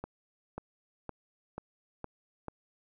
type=accelerating click train; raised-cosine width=1 ms; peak=-24 dBFS; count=6; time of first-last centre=0.04-2.483 s; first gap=540 ms; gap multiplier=0.95; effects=none